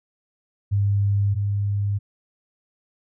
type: tone pair in turn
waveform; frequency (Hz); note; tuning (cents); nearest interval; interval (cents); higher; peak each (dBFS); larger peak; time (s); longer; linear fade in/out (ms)
sine; 100.7 / 101.27; G2 / G#2; +47 / -43; unison; 10; second; -17 / -20; first; 0.71-1.35 / 1.35-1.99; neither; 20
effects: none